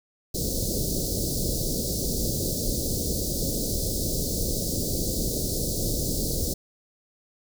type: band-stop noise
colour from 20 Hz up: pink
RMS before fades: -27 dBFS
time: 0.34-6.54 s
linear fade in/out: 10 ms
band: 580 to 4300 Hz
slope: 48 dB/octave
effects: none